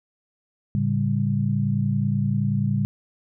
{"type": "tone cluster", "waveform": "sine", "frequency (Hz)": [110.6, 141.1, 198.7], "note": ["A2", "C#3", "G3"], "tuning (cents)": [9, 31, 24], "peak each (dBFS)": -24, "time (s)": [0.75, 2.85], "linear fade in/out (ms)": 0, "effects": []}